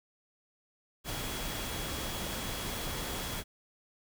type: tone in noise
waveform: sine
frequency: 3332 Hz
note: G#7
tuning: 5 cents sharp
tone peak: -46 dBFS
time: 1.04-3.44 s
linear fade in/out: 50 ms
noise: pink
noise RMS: -37 dBFS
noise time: 1.04-3.44 s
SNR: -12 dB
effects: none